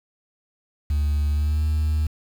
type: tone with pitch glide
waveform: sine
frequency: 73.42 to 77.11 Hz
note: D2 to D#2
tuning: 0 to -15 cents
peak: -16 dBFS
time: 0.9-2.07 s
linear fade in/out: 5 ms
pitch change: +85 cents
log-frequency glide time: 1.31-1.63 s
effects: tanh soft clip ceiling -18 dBFS + 7-bit